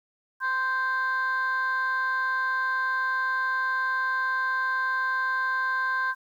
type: tone pair together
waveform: sine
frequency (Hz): 1040.5 / 1568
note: C6 / G6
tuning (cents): -10 / 0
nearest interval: perfect fifth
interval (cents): 710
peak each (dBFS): -26 / -24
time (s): 0.4-6.15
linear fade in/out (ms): 50
effects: tanh soft clip ceiling -20 dBFS + 10-bit